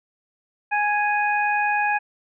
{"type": "harmonic tone", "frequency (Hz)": 830.6, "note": "G#5", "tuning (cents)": 0, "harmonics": [1, 2, 3], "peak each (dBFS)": [-21, -24, -26], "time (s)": [0.71, 1.99], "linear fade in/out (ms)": 20, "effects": []}